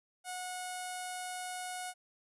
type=tone with low-pass filter; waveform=sawtooth; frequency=730 Hz; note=F#5; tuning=24 cents flat; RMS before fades=-41 dBFS; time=0.24-1.94 s; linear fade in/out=50 ms; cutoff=9900 Hz; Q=3.9; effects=none